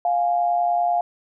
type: tone pair together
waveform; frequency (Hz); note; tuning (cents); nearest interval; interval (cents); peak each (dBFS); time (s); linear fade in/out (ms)
sine; 702.9 / 833; F5 / G#5; +11 / +5; minor third; 294; -18 / -26; 0.05-1.01; 2
effects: none